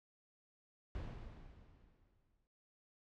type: noise with exponential decay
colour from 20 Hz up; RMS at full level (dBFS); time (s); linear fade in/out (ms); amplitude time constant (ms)
brown; -43; 0.95-2.47; 0; 330
effects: noise-tail reverb RT60 0.1 s tail -25 dB re dry + low-pass 4000 Hz 12 dB/octave